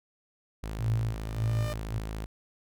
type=tone; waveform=sawtooth; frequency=53.7 Hz; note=A1; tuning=41 cents flat; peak=-30 dBFS; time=0.63-2.26 s; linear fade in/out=5 ms
type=tone with tremolo; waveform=sine; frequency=113.1 Hz; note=A2; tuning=48 cents sharp; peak=-24 dBFS; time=0.79-1.99 s; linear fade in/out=10 ms; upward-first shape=sine; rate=1.7 Hz; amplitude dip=95%
type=tone with exponential growth; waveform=sawtooth; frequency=600 Hz; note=D5; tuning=37 cents sharp; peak=-30 dBFS; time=0.99-1.73 s; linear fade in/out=0 ms; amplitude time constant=160 ms
effects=none